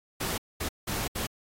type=noise bursts at uneven times; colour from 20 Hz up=pink; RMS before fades=-32 dBFS; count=4; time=0.2-0.38 / 0.6-0.69 / 0.87-1.08 / 1.15-1.27 s; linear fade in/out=10 ms; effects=AAC 48 kbps